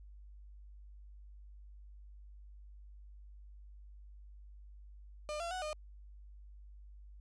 35% pulse tone with pitch steps, 602 / 682 / 740 / 610 Hz, D5 / F5 / F#5 / D#5, +43 / -41 / 0 / -34 cents, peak -36 dBFS, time 5.29-5.73 s, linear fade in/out 0 ms, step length 110 ms, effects added 50 Hz sine -51 dBFS peak until 7.2 s + resampled to 22050 Hz

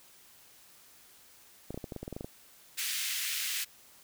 clicks, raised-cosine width 2 ms, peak -25 dBFS, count 12, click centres 1.706 / 1.744 / 1.776 / 1.842 / 1.922 / 1.963 / 2.03 / 2.079 / 2.127 / 2.165 / 2.209 / 2.245 s
pink high-pass noise, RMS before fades -34 dBFS, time 2.77-3.65 s, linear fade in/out 20 ms, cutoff 2000 Hz, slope 24 dB/octave
effects white hiss -58 dBFS RMS until 4.03 s

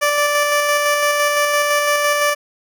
15% pulse tone with tremolo, 585 Hz, D5, 7 cents flat, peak -7 dBFS, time 0.01-2.35 s, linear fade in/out 20 ms, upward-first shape square, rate 5.9 Hz, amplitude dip 25%, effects none

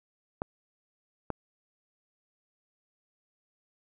clicks, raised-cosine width 1 ms, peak -17 dBFS, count 2, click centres 0.419 / 1.303 s, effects none

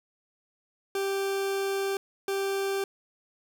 40% pulse tone bursts at uneven times, 392 Hz, G4, in tune, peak -26 dBFS, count 2, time 0.95-1.97 / 2.28-2.84 s, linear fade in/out 2 ms, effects none

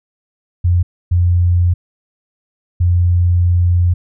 sine tone bursts at uneven times, 88 Hz, F2, 14 cents sharp, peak -9 dBFS, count 3, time 0.64-0.83 / 1.11-1.74 / 2.8-3.94 s, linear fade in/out 10 ms, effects none

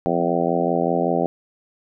harmonic tone with a mistuned harmonic, 85.2 Hz, F2, 42 cents flat, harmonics 2 / 3 / 4 / 5 / 6 / 7 / 8 / 9, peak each -26 / -26 / -26 / -26 / -26 / -26 / -26 / -26 dBFS, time 0.06-1.26 s, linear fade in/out 0 ms, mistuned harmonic 2, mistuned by +26 cents, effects none

